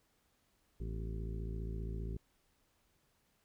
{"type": "harmonic tone with a mistuned harmonic", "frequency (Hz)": 55, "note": "A1", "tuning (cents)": 0, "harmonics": [1, 2, 3, 4, 5, 6, 7, 8], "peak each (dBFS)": [-39, -45, -47, -54, -55, -56, -51, -60], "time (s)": [0.8, 2.17], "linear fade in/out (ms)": 5, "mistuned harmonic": 5, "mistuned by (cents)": -120, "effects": ["pink hiss -75 dBFS RMS until 3.44 s"]}